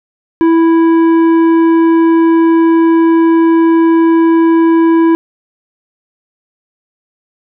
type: tone with tanh clipping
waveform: triangle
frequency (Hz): 329.6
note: E4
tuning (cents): 0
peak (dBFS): -7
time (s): 0.41-5.15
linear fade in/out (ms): 0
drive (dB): 14
effects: none